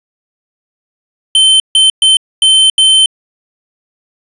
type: tone bursts at uneven times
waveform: square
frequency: 3088 Hz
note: G7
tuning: 27 cents flat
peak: -5 dBFS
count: 5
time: 1.35-1.6 / 1.75-1.9 / 2.02-2.17 / 2.42-2.7 / 2.78-3.06 s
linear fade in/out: 2 ms
effects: resampled to 24000 Hz + 7-bit